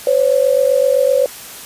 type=tone pair together; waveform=sine; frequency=511 / 558.8 Hz; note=C5 / C#5; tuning=-41 / +14 cents; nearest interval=major second; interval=155 cents; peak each=-13 dBFS; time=0.07-1.26 s; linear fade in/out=2 ms; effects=white hiss -33 dBFS RMS until 1.65 s + resampled to 32000 Hz